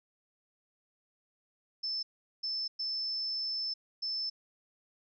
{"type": "tone bursts at uneven times", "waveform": "sine", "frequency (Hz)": 5274, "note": "E8", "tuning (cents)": 0, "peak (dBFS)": -32, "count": 4, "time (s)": [[1.83, 2.03], [2.43, 2.68], [2.79, 3.74], [4.02, 4.3]], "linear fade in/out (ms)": 10, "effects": []}